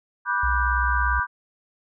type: chord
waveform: sine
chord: G major seventh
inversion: first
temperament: just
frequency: 980 / 1176 / 1470 / 1568 Hz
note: B5 / D6 / F#6 / G6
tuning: -14 / +2 / -12 / 0 cents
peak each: -26 / -27 / -28 / -25 dBFS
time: 0.25-1.27 s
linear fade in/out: 50 ms
type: tone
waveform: sine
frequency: 62.6 Hz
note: B1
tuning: 24 cents sharp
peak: -23 dBFS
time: 0.43-1.2 s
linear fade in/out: 5 ms
effects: none